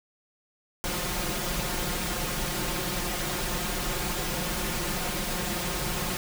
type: noise with comb filter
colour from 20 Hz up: pink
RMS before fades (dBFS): -30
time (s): 0.84-6.17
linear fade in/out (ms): 0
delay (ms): 5.6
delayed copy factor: +0.75
effects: none